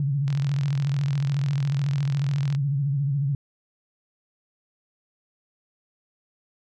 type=tone with vibrato; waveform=sine; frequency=140.1 Hz; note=C#3; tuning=19 cents sharp; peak=-21 dBFS; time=0-3.35 s; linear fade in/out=2 ms; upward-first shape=sine; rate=14 Hz; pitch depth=88 cents each way
type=click train; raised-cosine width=0.2 ms; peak=-20 dBFS; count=97; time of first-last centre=0.28-2.55 s; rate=42.3 Hz
effects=none